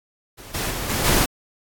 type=noise with level steps; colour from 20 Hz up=pink; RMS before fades=-40 / -25 / -28 / -23 / -18 dBFS; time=0.37-1.26 s; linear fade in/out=20 ms; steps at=0.54 / 0.7 / 0.89 / 1.04 s; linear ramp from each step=10 ms; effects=AAC 64 kbps